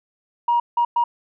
sine tone bursts at uneven times, 950 Hz, A#5, 33 cents sharp, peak -14 dBFS, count 3, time 0.48-0.6 / 0.77-0.85 / 0.96-1.04 s, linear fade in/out 5 ms, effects tanh soft clip ceiling -11 dBFS

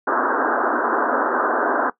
white band-pass noise, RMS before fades -20 dBFS, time 0.07-1.9 s, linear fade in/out 5 ms, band 240 to 1600 Hz, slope 96 dB/octave, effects noise-tail reverb RT60 0.1 s tail -17 dB re dry

